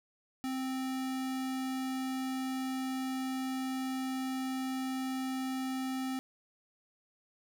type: tone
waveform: square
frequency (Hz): 261.6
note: C4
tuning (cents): 0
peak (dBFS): -34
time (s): 0.44-6.19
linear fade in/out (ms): 0
effects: none